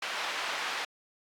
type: band-pass noise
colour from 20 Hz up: pink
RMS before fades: -35 dBFS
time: 0.02-0.85 s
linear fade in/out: 5 ms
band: 960 to 3800 Hz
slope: 12 dB/octave
effects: AAC 64 kbps